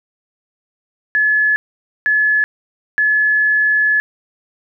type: tone bursts at uneven times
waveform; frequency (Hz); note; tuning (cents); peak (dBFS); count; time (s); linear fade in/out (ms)
sine; 1712; A6; -48; -11; 3; 1.15-1.56 / 2.06-2.44 / 2.98-4; 0
effects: none